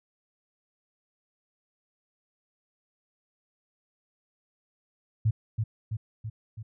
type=tone with echo; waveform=sine; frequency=109.7 Hz; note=A2; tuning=5 cents flat; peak=-20 dBFS; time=5.25-5.31 s; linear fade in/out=10 ms; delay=330 ms; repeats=4; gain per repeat=-4 dB; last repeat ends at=6.63 s; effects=none